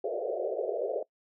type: band-pass noise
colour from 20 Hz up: pink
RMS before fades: -32 dBFS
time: 0.04-1.03 s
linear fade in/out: 5 ms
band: 380 to 680 Hz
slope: 96 dB/octave
effects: noise-tail reverb RT60 0.1 s tail -22 dB re dry